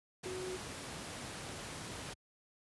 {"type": "tone in noise", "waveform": "sine", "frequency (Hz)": 370, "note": "F#4", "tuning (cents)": 0, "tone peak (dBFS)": -40, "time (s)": [0.25, 0.57], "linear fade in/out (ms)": 10, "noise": "pink", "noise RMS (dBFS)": -44, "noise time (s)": [0.23, 2.14], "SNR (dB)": 1, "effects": ["high-pass 80 Hz 12 dB/octave", "resampled to 24000 Hz"]}